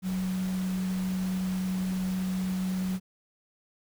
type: tone in noise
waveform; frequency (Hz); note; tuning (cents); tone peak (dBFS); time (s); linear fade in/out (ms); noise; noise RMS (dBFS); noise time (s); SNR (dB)
sine; 186.1; F#3; +10; -27; 0.02-3; 50; pink; -43; 0.02-3; +13
effects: none